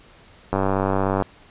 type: click train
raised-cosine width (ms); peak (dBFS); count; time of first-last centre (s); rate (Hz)
1; -7; 68; 0.53-1.223; 96.7
effects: pink hiss -50 dBFS RMS until 1.5 s + resampled to 8000 Hz